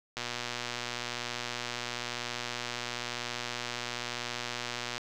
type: click train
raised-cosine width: 0.2 ms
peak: -17 dBFS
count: 583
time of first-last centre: 0.17-4.98 s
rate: 121 Hz
effects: none